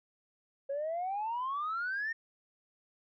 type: exponential sweep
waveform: sine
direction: up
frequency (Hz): 543 to 1852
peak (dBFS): -31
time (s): 0.69-2.13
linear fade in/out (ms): 10
effects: tanh soft clip ceiling -29 dBFS